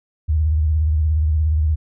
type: tone with vibrato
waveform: sine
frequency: 77.4 Hz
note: D#2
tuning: 9 cents flat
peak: -14 dBFS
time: 0.28-1.76 s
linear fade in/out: 20 ms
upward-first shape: triangle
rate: 17 Hz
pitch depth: 120 cents each way
effects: none